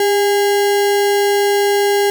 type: tone with sample-and-hold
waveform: sine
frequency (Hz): 402.6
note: G4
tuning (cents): +46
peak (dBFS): -11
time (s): 0-2.1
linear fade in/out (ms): 2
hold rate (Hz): 1225
effects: none